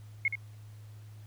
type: tone with echo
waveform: sine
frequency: 2165 Hz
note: C#7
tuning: 41 cents flat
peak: -24 dBFS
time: 0.25-0.28 s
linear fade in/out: 2 ms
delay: 74 ms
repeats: 1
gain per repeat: -7 dB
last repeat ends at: 0.354 s
effects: added 106 Hz sine -46 dBFS peak until 1.26 s + pink hiss -63 dBFS RMS until 1.26 s